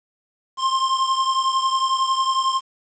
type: beating tone pair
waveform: square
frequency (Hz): 1055 / 1066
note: C6 / C6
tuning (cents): +14 / +32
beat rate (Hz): 11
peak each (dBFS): -20 / -25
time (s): 0.57-2.61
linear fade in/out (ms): 50
effects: resampled to 16000 Hz + 8-bit